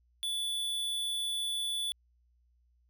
square tone, 3461 Hz, A7, 29 cents flat, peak -32 dBFS, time 0.23-1.92 s, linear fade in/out 0 ms, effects added 60 Hz sine -66 dBFS peak until 2.89 s

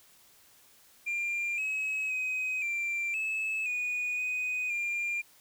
sine tone with pitch steps, 2390 / 2560 / 2520 / 2361 / 2601 / 2465 / 2494 / 2396 Hz, D7 / D#7 / D#7 / D7 / E7 / D#7 / D#7 / D7, +30 / +49 / +21 / +9 / -24 / -17 / +3 / +34 cents, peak -27 dBFS, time 1.06-5.22 s, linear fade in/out 20 ms, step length 520 ms, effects tanh soft clip ceiling -28 dBFS + white hiss -60 dBFS RMS until 5.4 s

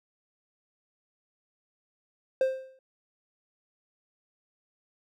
triangle tone with exponential decay, 525 Hz, C5, 6 cents sharp, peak -17 dBFS, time 2.41-2.79 s, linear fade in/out 2 ms, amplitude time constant 81 ms, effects none

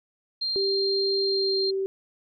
sine tone, 4186 Hz, C8, in tune, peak -25 dBFS, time 0.41-1.71 s, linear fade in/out 10 ms
sine tone with pitch glide, 392 to 386.4 Hz, G4 to G4, 0 to -25 cents, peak -24 dBFS, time 0.56-1.86 s, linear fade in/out 0 ms, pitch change -25 cents, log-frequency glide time 1.24-1.58 s
effects none

